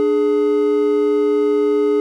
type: tone pair together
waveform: triangle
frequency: 295.6 / 418.8 Hz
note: D4 / G#4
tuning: +11 / +15 cents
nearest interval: tritone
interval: 604 cents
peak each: -18 / -12 dBFS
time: 0-2 s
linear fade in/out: 0 ms
effects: none